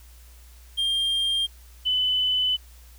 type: tone pair in turn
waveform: triangle / sine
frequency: 3199 / 3009 Hz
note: G7 / F#7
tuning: +34 / +28 cents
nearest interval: minor second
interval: 106 cents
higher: first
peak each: -20 dBFS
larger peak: neither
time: 0.77-1.47 / 1.85-2.57 s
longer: second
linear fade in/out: 20 ms
effects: added 60 Hz sine -46 dBFS peak until 2.98 s + white hiss -55 dBFS RMS until 2.98 s